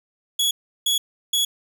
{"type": "tone bursts", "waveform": "sawtooth", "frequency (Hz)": 3366, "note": "G#7", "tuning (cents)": 23, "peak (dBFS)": -15, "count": 3, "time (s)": [0.39, 1.45], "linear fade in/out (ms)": 5, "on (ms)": 120, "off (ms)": 350, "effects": []}